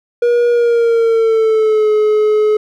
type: tone with pitch glide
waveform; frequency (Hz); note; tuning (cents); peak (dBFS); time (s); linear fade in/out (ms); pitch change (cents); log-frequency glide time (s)
triangle; 478.5 to 426.3; A#4 to G#4; +45 to +45; -7; 0.22-2.57; 5; -200; 0.5-1.9
effects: none